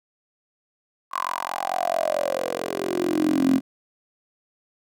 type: tone with high-pass filter sweep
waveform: 10% pulse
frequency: 44.53 Hz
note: F1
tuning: 34 cents sharp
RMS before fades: -24 dBFS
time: 1.11-3.61 s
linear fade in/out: 50 ms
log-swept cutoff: 1100 to 250 Hz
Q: 9.2
effects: none